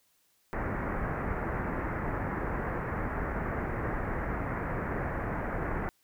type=low-pass noise; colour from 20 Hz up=pink; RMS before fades=-33 dBFS; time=0.53-5.89 s; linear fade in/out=0 ms; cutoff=2000 Hz; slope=48 dB/octave; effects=white hiss -70 dBFS RMS until 6.03 s